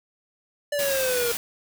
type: exponential sweep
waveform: square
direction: down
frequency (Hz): 589 to 466.2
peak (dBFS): -24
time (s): 0.72-1.32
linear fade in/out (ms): 5
type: noise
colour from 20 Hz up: white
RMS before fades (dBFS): -29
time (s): 0.79-1.37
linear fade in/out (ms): 0
effects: none